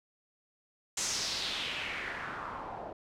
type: noise with low-pass filter sweep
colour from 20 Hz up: white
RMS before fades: -37 dBFS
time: 0.97-2.93 s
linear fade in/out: 5 ms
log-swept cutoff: 7200 to 670 Hz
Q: 2.8
effects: none